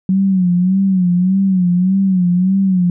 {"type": "tone with vibrato", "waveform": "sine", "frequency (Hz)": 185.4, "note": "F#3", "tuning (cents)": 4, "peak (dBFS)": -10, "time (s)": [0.09, 2.9], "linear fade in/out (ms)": 2, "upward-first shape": "sine", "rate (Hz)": 1.7, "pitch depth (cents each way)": 90, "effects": []}